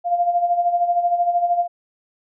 sine tone with tremolo, 698.5 Hz, F5, in tune, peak -13 dBFS, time 0.04-1.68 s, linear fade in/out 50 ms, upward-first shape sine, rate 13 Hz, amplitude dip 65%, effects none

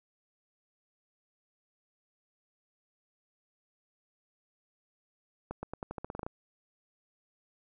accelerating click train, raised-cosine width 1 ms, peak -23 dBFS, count 12, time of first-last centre 5.51-6.265 s, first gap 120 ms, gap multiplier 0.88, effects none

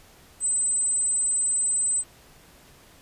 sine tone, 8090 Hz, B8, 41 cents sharp, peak -21 dBFS, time 0.4-2.04 s, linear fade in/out 50 ms, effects pink hiss -53 dBFS RMS until 3.01 s + resampled to 32000 Hz

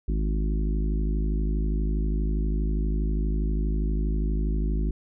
harmonic tone, 52.4 Hz, G#1, 16 cents sharp, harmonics 1 / 3 / 4 / 5 / 6 / 7, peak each -23 / -33 / -35 / -37 / -39 / -40 dBFS, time 0.08-4.91 s, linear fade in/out 5 ms, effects none

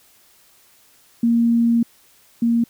sine tone pair in turn, 233.3 / 233.3 Hz, A#3 / A#3, +2 / +2 cents, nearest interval unison, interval 0 cents, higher neither, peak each -13 / -14 dBFS, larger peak first, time 1.23-1.83 / 2.42-2.64 s, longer first, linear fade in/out 5 ms, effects white hiss -54 dBFS RMS until 2.69 s

